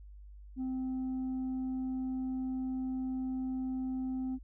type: tone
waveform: sine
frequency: 259.1 Hz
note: C4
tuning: 17 cents flat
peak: -30 dBFS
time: 0.56-4.39 s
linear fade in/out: 50 ms
effects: tanh soft clip ceiling -32 dBFS + added 50 Hz sine -48 dBFS peak until 4.43 s